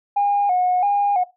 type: tone with vibrato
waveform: sine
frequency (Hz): 768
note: G5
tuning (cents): -36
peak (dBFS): -14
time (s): 0.16-1.24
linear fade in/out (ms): 10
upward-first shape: square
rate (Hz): 1.5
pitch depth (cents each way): 95
effects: noise-tail reverb RT60 0.2 s tail -17 dB re dry + tanh soft clip ceiling -11 dBFS